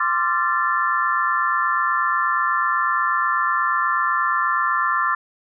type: chord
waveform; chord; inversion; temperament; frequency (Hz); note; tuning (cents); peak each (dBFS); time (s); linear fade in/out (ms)
sine; D minor seventh; third; equal with one note detuned; 1046.5 / 1174.7 / 1363.4 / 1760; C6 / D6 / F6 / A6; 0 / 0 / -42 / 0; -23; 0-5.15; 5
effects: none